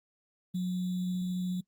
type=tone with sample-and-hold; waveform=sine; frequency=181.8 Hz; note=F#3; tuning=30 cents flat; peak=-29 dBFS; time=0.54-1.61 s; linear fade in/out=10 ms; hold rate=3675 Hz; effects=noise-tail reverb RT60 0.1 s tail -24 dB re dry + Opus 32 kbps